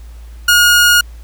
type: tone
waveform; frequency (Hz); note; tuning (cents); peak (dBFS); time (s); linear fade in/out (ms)
sawtooth; 1434; F6; +45; -3; 0.48-1.01; 5
effects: added 57 Hz sine -30 dBFS peak until 1.23 s + pink hiss -48 dBFS RMS until 1.23 s